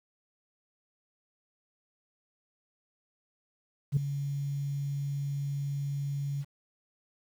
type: tone with ADSR envelope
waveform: sine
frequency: 141.1 Hz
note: C#3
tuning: 31 cents sharp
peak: -18 dBFS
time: 3.92-6.45 s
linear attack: 48 ms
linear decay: 5 ms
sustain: -12 dB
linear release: 44 ms
effects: tanh soft clip ceiling -18 dBFS + 9-bit